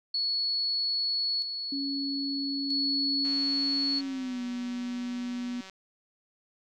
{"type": "tone with tremolo", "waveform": "sine", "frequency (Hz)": 4390, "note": "C#8", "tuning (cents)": -18, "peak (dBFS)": -26, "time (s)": [0.14, 4.01], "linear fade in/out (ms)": 5, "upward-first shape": "square", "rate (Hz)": 0.39, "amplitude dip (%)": 50}
{"type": "tone with pitch glide", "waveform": "sine", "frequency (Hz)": [277.2, 244.1], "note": ["C#4", "B3"], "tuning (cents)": [0, -20], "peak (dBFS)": -31, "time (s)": [1.72, 5.61], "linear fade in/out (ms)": 5, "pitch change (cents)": -220, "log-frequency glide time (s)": [3.99, 4.42]}
{"type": "click train", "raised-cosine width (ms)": 0.2, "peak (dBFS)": -29, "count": 466, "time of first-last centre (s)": [3.25, 5.697], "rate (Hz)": 190}
{"effects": []}